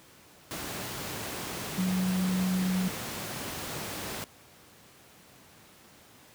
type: tone in noise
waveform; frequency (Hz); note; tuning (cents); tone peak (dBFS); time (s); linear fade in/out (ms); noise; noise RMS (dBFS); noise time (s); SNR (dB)
sine; 185; F#3; 0; -25; 1.78-2.88; 0; pink; -36; 0.51-4.24; +8
effects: pink hiss -55 dBFS RMS until 6.34 s + high-pass 100 Hz 12 dB/octave